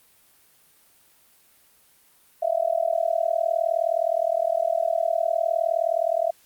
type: tone with amplitude modulation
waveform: sine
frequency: 664 Hz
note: E5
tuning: 12 cents sharp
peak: -16 dBFS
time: 2.42-6.31 s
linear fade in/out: 10 ms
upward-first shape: sine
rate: 39.5 Hz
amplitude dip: 100%
effects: white hiss -58 dBFS RMS until 6.45 s + Opus 32 kbps